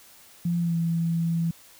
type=tone with pitch glide; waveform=sine; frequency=172 to 166.81 Hz; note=F3 to E3; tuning=-26 to +21 cents; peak=-22 dBFS; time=0.45-1.51 s; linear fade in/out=5 ms; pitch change=-53 cents; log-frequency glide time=0.59-0.76 s; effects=white hiss -52 dBFS RMS until 1.79 s